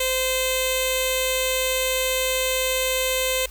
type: tone with notch filter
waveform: 10% pulse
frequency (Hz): 517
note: C5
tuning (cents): -21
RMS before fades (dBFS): -23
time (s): 0-3.46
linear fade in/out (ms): 5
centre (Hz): 1300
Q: 0.56
effects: added 50 Hz sine -38 dBFS peak until 3.5 s + white hiss -47 dBFS RMS until 3.5 s